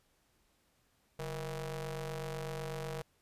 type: ring-modulated tone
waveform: sawtooth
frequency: 165.5 Hz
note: E3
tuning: 7 cents sharp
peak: -31 dBFS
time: 1.19-3.02 s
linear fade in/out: 5 ms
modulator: 307 Hz
effects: pink hiss -73 dBFS RMS until 3.21 s + resampled to 32000 Hz